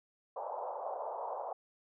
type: band-pass noise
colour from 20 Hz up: pink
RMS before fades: -40 dBFS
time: 0.36-1.53 s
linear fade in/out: 5 ms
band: 520 to 1000 Hz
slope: 48 dB/octave
effects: none